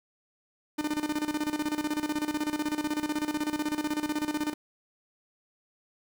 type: tone with tremolo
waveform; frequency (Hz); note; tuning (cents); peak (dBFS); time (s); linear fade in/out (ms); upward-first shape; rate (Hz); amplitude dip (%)
45% pulse; 301.1; D4; +43; -26; 0.78-4.54; 10; square; 16; 75
effects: none